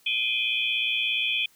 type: tone cluster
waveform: sine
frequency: 2406 / 2523 / 3132 / 3387 Hz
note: D7 / D#7 / G7 / G#7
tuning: +41 / +23 / -2 / +33 cents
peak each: -29 dBFS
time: 0.06-1.46 s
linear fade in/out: 5 ms
effects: white hiss -60 dBFS RMS until 1.55 s